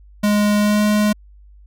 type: tone with pitch glide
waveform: square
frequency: 207.7 to 209.9 Hz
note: G#3 to G#3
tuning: 0 to +19 cents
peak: -14 dBFS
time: 0.23-1.13 s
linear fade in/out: 10 ms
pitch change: +19 cents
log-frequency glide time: 0.59-0.82 s
effects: added 50 Hz sine -42 dBFS peak until 1.66 s